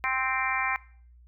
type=harmonic tone; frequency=261.6 Hz; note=C4; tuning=in tune; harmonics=3 / 4 / 5 / 6 / 7 / 8 / 9; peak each=-34 / -31 / -35 / -36 / -33 / -32 / -32 dBFS; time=0.04-0.76 s; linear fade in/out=0 ms; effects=noise-tail reverb RT60 0.5 s tail -20 dB re dry + added 60 Hz sine -51 dBFS peak until 1.27 s